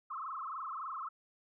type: tone with frequency modulation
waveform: sine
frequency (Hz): 1190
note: D6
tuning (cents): +22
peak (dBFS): -38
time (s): 0.1-1.09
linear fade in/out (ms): 10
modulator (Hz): 23.5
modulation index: 6.1
effects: none